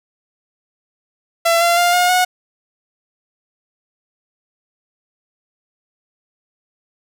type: tone with pitch steps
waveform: sawtooth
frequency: 673 / 686.7 / 700.8 / 715.1 / 729.7 Hz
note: E5 / F5 / F5 / F5 / F#5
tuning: +36 / -29 / +6 / +41 / -24 cents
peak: -8 dBFS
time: 1.45-2.25 s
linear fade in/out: 10 ms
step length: 160 ms
effects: none